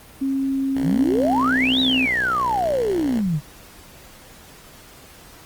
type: tone with pitch glide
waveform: sine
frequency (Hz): 270.2 to 259.5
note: C#4 to C4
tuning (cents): -44 to -14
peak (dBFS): -19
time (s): 0.21-2.06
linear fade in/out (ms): 10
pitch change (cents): -70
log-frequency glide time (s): 0.9-1.5
type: tone with vibrato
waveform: 5% pulse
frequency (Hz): 61.9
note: B1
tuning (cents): +5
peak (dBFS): -20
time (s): 0.75-3.21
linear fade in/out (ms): 10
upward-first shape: triangle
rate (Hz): 6.9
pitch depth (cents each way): 10
type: exponential two-way sweep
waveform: sine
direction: up then down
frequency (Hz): 138.59 to 3933 to 138.59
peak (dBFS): -18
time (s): 0.82-3.41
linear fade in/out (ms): 50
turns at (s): 1.8
effects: pink hiss -45 dBFS RMS until 5.45 s + Opus 24 kbps